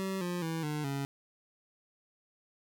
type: tone with pitch steps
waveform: 25% pulse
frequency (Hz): 191.7 / 176.81 / 163.07 / 150.4 / 138.72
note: G3 / F3 / E3 / D3 / C#3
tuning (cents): -38 / +22 / -18 / +42 / +2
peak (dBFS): -29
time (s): 0-1.05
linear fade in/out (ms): 0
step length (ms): 210
effects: none